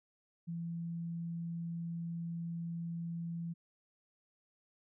sine tone, 168.4 Hz, E3, 37 cents sharp, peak -37 dBFS, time 0.47-3.54 s, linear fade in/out 20 ms, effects none

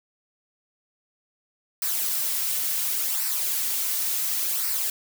blue noise with flanger, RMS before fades -26 dBFS, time 1.82-4.9 s, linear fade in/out 2 ms, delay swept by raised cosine 0.29 to 3.69 ms, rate 0.7 Hz, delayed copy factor -0.55, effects none

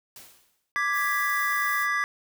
white noise with exponential decay, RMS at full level -43 dBFS, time 0.16-0.72 s, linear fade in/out 2 ms, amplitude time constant 120 ms
triangle chord, G# diminished, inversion second, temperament equal, 1174.7 / 1661.2 / 1975.5 Hz, D6 / G#6 / B6, 0 / 0 / 0 cents, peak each -26 dBFS, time 0.76-2.04 s, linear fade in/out 0 ms
violet noise, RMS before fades -37 dBFS, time 0.92-1.88 s, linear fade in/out 50 ms
effects none

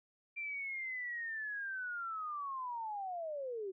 sine linear sweep, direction down, 2372 to 366.4 Hz, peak -38 dBFS, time 0.36-3.72 s, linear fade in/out 20 ms, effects none

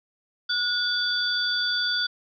sine tone cluster, 1450 / 3459 / 4629 Hz, F#6 / A7 / D8, -35 / -30 / -26 cents, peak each -27 dBFS, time 0.49-2.07 s, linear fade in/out 10 ms, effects none

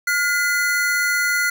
square tone pair together, 1428 / 2019 Hz, F6 / B6, +38 / +38 cents, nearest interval tritone, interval 600 cents, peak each -20 / -22 dBFS, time 0.07-1.5 s, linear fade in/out 5 ms, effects none

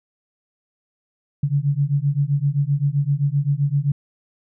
sine beating tone pair, 138.59 / 146.29 Hz, C#3 / D3, 0 / -6 cents, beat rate 7.7 Hz, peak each -20 dBFS, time 1.43-3.92 s, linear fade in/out 5 ms, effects none

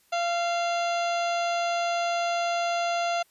harmonic tone with a mistuned harmonic, 688 Hz, F5, 26 cents flat, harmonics 1 / 2 / 3 / 4 / 5 / 6 / 7 / 9 / 10, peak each -25 / -33 / -39 / -36 / -40 / -41 / -45 / -44 / -49 dBFS, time 0.12-3.23 s, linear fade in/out 10 ms, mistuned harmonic 3, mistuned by +28 cents, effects white hiss -64 dBFS RMS until 3.3 s + resampled to 32000 Hz

